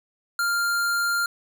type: tone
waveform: square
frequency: 1396.9 Hz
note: F6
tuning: in tune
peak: -22 dBFS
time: 0.39-1.26 s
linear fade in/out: 2 ms
effects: none